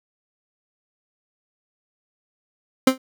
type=tone with exponential decay; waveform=30% pulse; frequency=261.6 Hz; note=C4; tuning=in tune; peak=-5 dBFS; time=2.87-2.98 s; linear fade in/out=5 ms; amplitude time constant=23 ms; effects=none